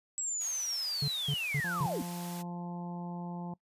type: linear sweep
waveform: sine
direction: down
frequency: 7760 to 209.5 Hz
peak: -32 dBFS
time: 0.18-2.02 s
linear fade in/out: 0 ms
type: high-pass noise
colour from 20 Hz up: white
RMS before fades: -46 dBFS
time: 0.4-2.43 s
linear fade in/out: 20 ms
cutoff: 520 Hz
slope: 96 dB/octave
type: tone bursts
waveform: triangle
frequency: 143.4 Hz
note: D3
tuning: 41 cents flat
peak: -27 dBFS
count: 4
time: 1.02-1.864 s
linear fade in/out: 5 ms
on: 61 ms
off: 200 ms
type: harmonic tone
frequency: 174.61 Hz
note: F3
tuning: in tune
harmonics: 1 / 2 / 3 / 4 / 5 / 6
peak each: -37 / -49 / -53 / -50 / -46 / -56 dBFS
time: 1.64-3.54 s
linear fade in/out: 5 ms
effects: noise-tail reverb RT60 0.1 s tail -22 dB re dry + resampled to 32000 Hz